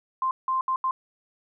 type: tone bursts at uneven times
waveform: sine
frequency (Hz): 1046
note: C6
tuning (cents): -1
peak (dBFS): -22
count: 4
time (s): 0.22-0.31 / 0.48-0.61 / 0.68-0.76 / 0.84-0.91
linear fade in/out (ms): 2
effects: none